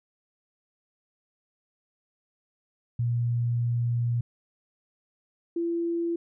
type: tone pair in turn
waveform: sine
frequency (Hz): 119.1 / 338.6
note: A#2 / E4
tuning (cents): +38 / +46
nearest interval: octave + tritone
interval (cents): 1808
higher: second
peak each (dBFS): -23 / -25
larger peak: first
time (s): 2.99-4.21 / 5.56-6.16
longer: first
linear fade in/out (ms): 5
effects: none